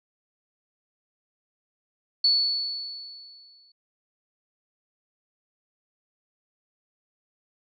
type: tone with exponential decay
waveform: sine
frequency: 4435 Hz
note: C#8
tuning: in tune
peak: -16 dBFS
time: 2.24-3.72 s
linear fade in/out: 5 ms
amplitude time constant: 320 ms
effects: none